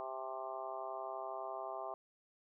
harmonic tone with a mistuned harmonic, 131.7 Hz, C3, 12 cents sharp, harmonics 3 / 4 / 5 / 6 / 7 / 8 / 9, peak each -50 / -53 / -44 / -47 / -51 / -48 / -51 dBFS, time 0-1.94 s, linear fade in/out 0 ms, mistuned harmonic 7, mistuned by -57 cents, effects none

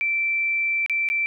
sine tone with dropouts, 2338 Hz, D7, 8 cents flat, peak -20 dBFS, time 0.01-1.26 s, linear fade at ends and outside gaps 0 ms, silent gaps 0.862-0.897 / 1.088-1.1 s, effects none

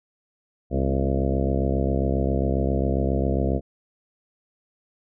harmonic tone with a mistuned harmonic, 67.4 Hz, C#2, 48 cents flat, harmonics 1 / 2 / 3 / 4 / 5 / 6 / 7 / 8 / 9 / 10, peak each -24 / -27 / -29 / -30 / -31 / -32 / -32 / -33 / -34 / -34 dBFS, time 0.7-3.61 s, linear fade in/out 50 ms, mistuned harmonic 4, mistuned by -46 cents, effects none

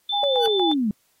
sine tone with vibrato, 3520 Hz, A7, in tune, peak -23 dBFS, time 0.09-0.74 s, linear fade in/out 5 ms, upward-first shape sine, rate 5 Hz, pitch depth 13 cents each way
sine tone with tremolo, 812 Hz, G#5, 39 cents flat, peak -22 dBFS, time 0.12-0.74 s, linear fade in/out 20 ms, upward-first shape square, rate 4.2 Hz, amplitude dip 80%
sine linear sweep, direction down, 580 to 196 Hz, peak -19 dBFS, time 0.23-0.91 s, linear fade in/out 2 ms
20% pulse tone with exponential growth, 1500 Hz, F#6, 23 cents sharp, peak -20 dBFS, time 0.36-0.46 s, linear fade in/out 0 ms, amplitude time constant 21 ms
effects white hiss -65 dBFS RMS until 1.2 s + AAC 48 kbps

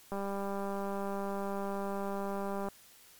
click train, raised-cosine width 1 ms, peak -24 dBFS, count 509, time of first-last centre 0.12-2.686 s, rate 198 Hz, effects white hiss -58 dBFS RMS until 3.19 s + MP3 96 kbps

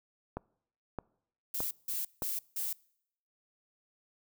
click train, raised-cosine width 1 ms, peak -22 dBFS, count 4, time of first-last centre 0.37-2.222 s, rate 1.62 Hz
violet noise bursts, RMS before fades -35 dBFS, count 4, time 1.54-2.73 s, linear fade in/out 5 ms, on 170 ms, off 170 ms
effects noise-tail reverb RT60 0.7 s tail -25 dB re dry

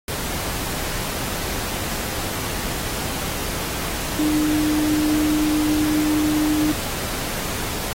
sine tone in noise, 304 Hz, D#4, 40 cents flat, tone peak -17 dBFS, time 4.19-6.72 s, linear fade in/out 2 ms, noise pink, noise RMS -27 dBFS, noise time 0.08-7.93 s, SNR +7 dB, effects AAC 48 kbps

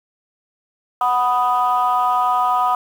sine chord, B major, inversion second, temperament equal, 740 / 987.8 / 1244.5 Hz, F#5 / B5 / D#6, 0 / 0 / 0 cents, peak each -18 dBFS, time 1.01-2.75 s, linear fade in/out 2 ms, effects tanh soft clip ceiling -8 dBFS + 7-bit

